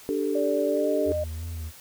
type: chord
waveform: sine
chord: D suspended fourth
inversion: none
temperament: equal with one note detuned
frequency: 293.7 / 392 / 441.8 Hz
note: D4 / G4 / A4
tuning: 0 / 0 / +7 cents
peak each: -28 dBFS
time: 0.09-1.12 s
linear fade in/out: 0 ms
type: tone with pitch glide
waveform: sine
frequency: 581 to 609.2 Hz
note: D5 to D#5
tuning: -19 to -37 cents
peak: -25 dBFS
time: 0.35-1.24 s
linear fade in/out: 5 ms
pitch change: +82 cents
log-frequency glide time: 0.68-0.9 s
type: tone with vibrato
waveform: triangle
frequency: 81.6 Hz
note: E2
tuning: 17 cents flat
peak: -29 dBFS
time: 1.05-1.72 s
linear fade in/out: 50 ms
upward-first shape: sine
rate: 2.9 Hz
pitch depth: 51 cents each way
effects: white hiss -48 dBFS RMS until 1.8 s